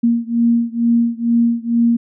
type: beating tone pair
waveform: sine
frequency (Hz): 233.2 / 235.4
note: A#3 / A#3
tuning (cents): +1 / +17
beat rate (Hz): 2.2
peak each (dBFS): -15 / -16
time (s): 0.03-1.97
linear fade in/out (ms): 10
effects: none